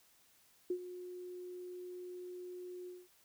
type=tone with ADSR envelope; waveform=sine; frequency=360 Hz; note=F#4; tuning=47 cents flat; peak=-31 dBFS; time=0.7-3.08 s; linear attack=5 ms; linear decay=73 ms; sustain=-13 dB; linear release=210 ms; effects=white hiss -68 dBFS RMS until 3.24 s